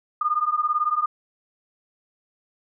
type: beating tone pair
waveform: sine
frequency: 1209 / 1227 Hz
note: D6 / D#6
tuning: +50 / -25 cents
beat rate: 18 Hz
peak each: -23 dBFS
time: 0.21-1.06 s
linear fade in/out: 5 ms
effects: none